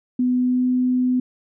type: tone with pitch glide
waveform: sine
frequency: 250 to 252 Hz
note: B3 to B3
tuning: +21 to +35 cents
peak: -16 dBFS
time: 0.19-1.2 s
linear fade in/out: 5 ms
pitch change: +14 cents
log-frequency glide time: 0.38-0.67 s
effects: none